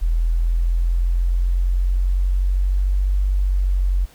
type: exponential two-way sweep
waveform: sine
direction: up then down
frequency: 41.2 to 48.03 to 45.34 Hz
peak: -15 dBFS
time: 0.01-4.06 s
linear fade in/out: 20 ms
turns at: 3.23 s
effects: pink hiss -50 dBFS RMS until 4.14 s